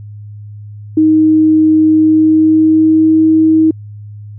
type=tone with pitch glide; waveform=sine; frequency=313 to 317.6 Hz; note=D#4 to D#4; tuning=+10 to +36 cents; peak=-5 dBFS; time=0.97-3.71 s; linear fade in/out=5 ms; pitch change=+26 cents; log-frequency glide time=1.98-3.2 s; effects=added 104 Hz sine -27 dBFS peak until 4.38 s